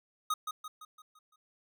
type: tone with echo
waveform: square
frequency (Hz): 1250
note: D#6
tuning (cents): +8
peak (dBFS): -29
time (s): 0.3-0.34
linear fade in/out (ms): 5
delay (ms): 170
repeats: 6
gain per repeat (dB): -6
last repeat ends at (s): 1.36
effects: none